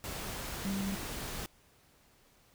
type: tone in noise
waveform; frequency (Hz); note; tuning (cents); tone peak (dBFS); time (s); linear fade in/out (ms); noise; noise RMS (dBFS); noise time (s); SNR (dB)
sine; 195.3; G3; -6; -33; 0.65-0.95; 0; pink; -40; 0.04-1.46; +4
effects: pink hiss -65 dBFS RMS until 2.54 s